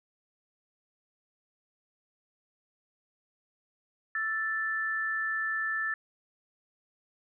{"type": "tone pair together", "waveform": "sine", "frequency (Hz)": [1324.6, 1760], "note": ["E6", "A6"], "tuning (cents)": [8, 0], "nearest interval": "perfect fourth", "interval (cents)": 492, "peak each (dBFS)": [-36, -29], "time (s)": [4.15, 5.94], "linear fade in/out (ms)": 2, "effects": []}